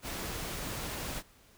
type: noise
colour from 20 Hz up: pink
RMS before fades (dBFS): -38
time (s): 0.02-1.23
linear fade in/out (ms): 50
effects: pink hiss -61 dBFS RMS until 1.57 s